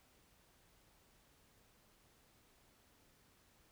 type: silence
effects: pink hiss -70 dBFS RMS until 3.71 s